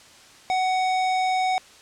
sine tone with hard clipping, 746 Hz, F#5, 14 cents sharp, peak -22 dBFS, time 0.5-1.58 s, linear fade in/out 0 ms, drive 16 dB, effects white hiss -49 dBFS RMS until 1.81 s + low-pass 7000 Hz 12 dB/octave

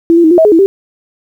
sine tone with pitch steps, 334.3 / 341.2 / 317 / 352.2 / 643 / 418.9 / 328.8 / 391.6 Hz, E4 / F4 / D#4 / F4 / E5 / G#4 / E4 / G4, +24 / -40 / +32 / +15 / -43 / +15 / -4 / -2 cents, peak -3 dBFS, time 0.1-0.66 s, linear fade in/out 0 ms, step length 70 ms, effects 7-bit

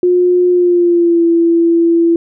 sine tone with pitch glide, 358.1 to 336.1 Hz, F4 to E4, +43 to +34 cents, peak -7 dBFS, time 0.03-2.16 s, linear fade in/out 2 ms, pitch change -109 cents, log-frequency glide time 0.5-1.25 s, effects none

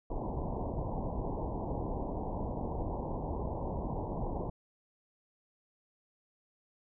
pink low-pass noise, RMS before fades -36 dBFS, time 0.1-4.5 s, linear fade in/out 5 ms, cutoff 1000 Hz, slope 96 dB/octave, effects none

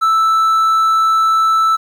triangle tone, 1318.5 Hz, E6, in tune, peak -8 dBFS, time 0.01-1.77 s, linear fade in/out 20 ms, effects 8-bit

